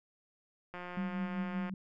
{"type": "click train", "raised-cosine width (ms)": 0.5, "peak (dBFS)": -29, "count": 171, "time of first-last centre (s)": [0.74, 1.695], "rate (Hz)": 178}
{"type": "tone with tremolo", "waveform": "sine", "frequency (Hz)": 190, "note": "F#3", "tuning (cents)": 46, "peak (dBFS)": -32, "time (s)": [0.97, 1.74], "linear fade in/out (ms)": 2, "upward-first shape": "sine", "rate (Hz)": 5.2, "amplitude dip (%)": 55}
{"effects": []}